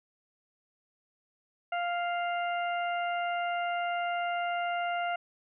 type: harmonic tone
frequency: 698.5 Hz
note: F5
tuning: in tune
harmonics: 1 / 2 / 3 / 4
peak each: -30 / -36 / -40 / -42 dBFS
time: 1.72-5.16 s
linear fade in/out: 5 ms
effects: none